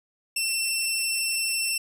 15% pulse tone, 2694 Hz, E7, 37 cents sharp, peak -17 dBFS, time 0.36-1.78 s, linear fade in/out 5 ms, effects none

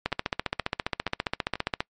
two click trains, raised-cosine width 0.3 ms, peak -9 / -18 dBFS, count 27 / 4, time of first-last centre 0.06-1.805 / 0.12-1.555 s, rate 14.9 / 2.09 Hz, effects noise-tail reverb RT60 0.1 s tail -25 dB re dry + MP3 48 kbps

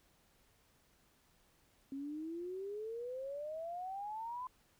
sine exponential sweep, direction up, 268.7 to 1026 Hz, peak -40 dBFS, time 1.92-4.47 s, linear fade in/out 2 ms, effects pink hiss -71 dBFS RMS until 4.79 s

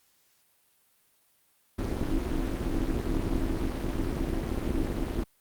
brown noise with amplitude modulation, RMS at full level -25 dBFS, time 1.78-5.24 s, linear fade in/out 10 ms, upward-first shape sine, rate 297 Hz, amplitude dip 100%, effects white hiss -67 dBFS RMS until 5.4 s + Opus 48 kbps

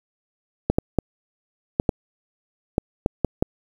clicks, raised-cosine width 2 ms, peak -4 dBFS, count 9, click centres 0.7 / 0.785 / 0.987 / 1.799 / 1.892 / 2.781 / 3.061 / 3.247 / 3.425 s, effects 7-bit

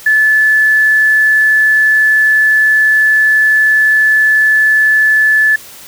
sine tone with quantisation, 1734 Hz, A6, 26 cents flat, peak -6 dBFS, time 0.06-5.56 s, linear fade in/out 5 ms, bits 6, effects white hiss -34 dBFS RMS until 5.87 s

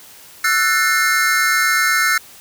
square chord, F# half-diminished seventh, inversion third, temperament just, 1332 / 1480 / 1776 / 2131 Hz, E6 / F#6 / A6 / C7, +18 / 0 / +16 / +31 cents, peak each -20 dBFS, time 0.44-2.18 s, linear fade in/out 5 ms, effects white hiss -42 dBFS RMS until 2.4 s

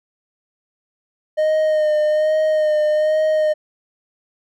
triangle tone with vibrato, 615 Hz, D#5, 20 cents flat, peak -12 dBFS, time 1.37-3.54 s, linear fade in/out 20 ms, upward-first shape sine, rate 1.2 Hz, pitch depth 25 cents each way, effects none

